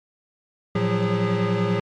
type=tone cluster; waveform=square; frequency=113.4 / 175.1 / 185.4 / 406.7 Hz; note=A#2 / F3 / F#3 / G#4; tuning=-47 / +5 / +4 / -36 cents; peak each=-26 dBFS; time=0.75-1.8 s; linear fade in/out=5 ms; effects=low-pass 3000 Hz 12 dB/octave + MP3 64 kbps